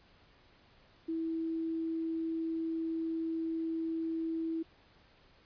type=tone; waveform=sine; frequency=326 Hz; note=E4; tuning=19 cents flat; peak=-32 dBFS; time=1.08-4.63 s; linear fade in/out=10 ms; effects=pink hiss -63 dBFS RMS until 5.45 s + resampled to 11025 Hz